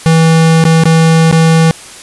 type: tone with dropouts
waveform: square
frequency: 162.5 Hz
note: E3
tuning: 24 cents flat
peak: -5 dBFS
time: 0.06-1.71 s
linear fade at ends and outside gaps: 0 ms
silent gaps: 0.64-0.652 / 0.837-0.855 / 1.313-1.326 s
effects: white hiss -31 dBFS RMS until 2.02 s + resampled to 24000 Hz